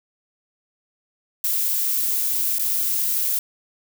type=noise with dropouts; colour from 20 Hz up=violet; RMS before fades=-22 dBFS; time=1.44-3.39 s; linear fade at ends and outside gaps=2 ms; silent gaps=2.585-2.594 s; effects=none